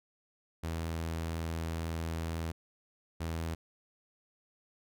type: tone bursts at uneven times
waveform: sawtooth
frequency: 82 Hz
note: E2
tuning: 9 cents flat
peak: -30 dBFS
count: 2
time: 0.63-2.52 / 3.2-3.55 s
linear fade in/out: 10 ms
effects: none